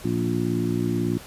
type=harmonic tone with a mistuned harmonic; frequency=58.4 Hz; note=A#1; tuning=4 cents sharp; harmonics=2 / 3 / 4 / 5 / 6; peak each=-28 / -28 / -28 / -28 / -28 dBFS; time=0.04-1.18 s; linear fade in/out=10 ms; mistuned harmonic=2; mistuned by=-40 cents; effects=pink hiss -43 dBFS RMS until 1.26 s + resampled to 32000 Hz